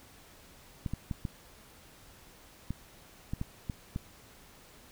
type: clicks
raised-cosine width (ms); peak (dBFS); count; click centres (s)
5; -21; 9; 0.862 / 0.936 / 1.112 / 1.252 / 2.706 / 3.335 / 3.414 / 3.698 / 3.961
effects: pink hiss -56 dBFS RMS until 4.91 s